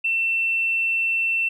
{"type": "tone with tanh clipping", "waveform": "triangle", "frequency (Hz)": 2690, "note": "E7", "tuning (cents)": 34, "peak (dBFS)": -19, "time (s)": [0.04, 1.49], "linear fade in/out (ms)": 10, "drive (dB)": 3, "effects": []}